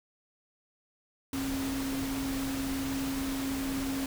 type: tone in noise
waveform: sine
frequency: 270 Hz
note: C#4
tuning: 45 cents flat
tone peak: -31 dBFS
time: 1.33-4.06 s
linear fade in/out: 2 ms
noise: pink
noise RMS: -38 dBFS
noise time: 1.33-4.06 s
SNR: +4 dB
effects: none